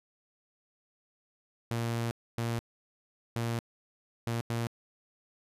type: tone bursts at uneven times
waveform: sawtooth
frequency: 116.54 Hz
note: A#2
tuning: in tune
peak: -26 dBFS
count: 5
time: 1.71-2.11 / 2.38-2.59 / 3.36-3.59 / 4.27-4.41 / 4.5-4.67 s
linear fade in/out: 0 ms
effects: resampled to 32000 Hz